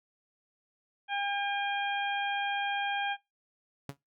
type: harmonic tone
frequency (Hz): 805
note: G5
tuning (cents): +46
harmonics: 1 / 2 / 3 / 4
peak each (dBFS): -32 / -35 / -37 / -38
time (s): 1.08-3.17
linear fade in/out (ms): 50
type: tone with exponential decay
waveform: sawtooth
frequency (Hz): 139.8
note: C#3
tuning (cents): +15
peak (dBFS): -30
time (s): 3.89-3.97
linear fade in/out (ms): 2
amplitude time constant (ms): 16
effects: noise-tail reverb RT60 0.2 s tail -22 dB re dry